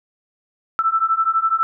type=beating tone pair; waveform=sine; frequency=1318.5 / 1330.5 Hz; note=E6 / E6; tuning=0 / +16 cents; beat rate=12 Hz; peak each=-19 / -18 dBFS; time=0.79-1.63 s; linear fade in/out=0 ms; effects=none